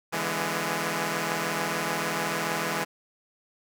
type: chord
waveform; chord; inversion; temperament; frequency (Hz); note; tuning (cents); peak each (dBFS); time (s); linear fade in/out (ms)
5% pulse; E dominant seventh; third; equal with one note detuned; 146.83 / 166.83 / 207.7 / 246.9; D3 / E3 / G#3 / B3; 0 / +21 / 0 / 0; -24 / -19 / -20 / -24; 0.12-2.85; 20
effects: none